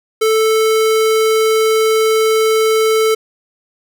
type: tone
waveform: square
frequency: 440 Hz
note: A4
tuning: in tune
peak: -11 dBFS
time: 0.21-3.15 s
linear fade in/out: 10 ms
effects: none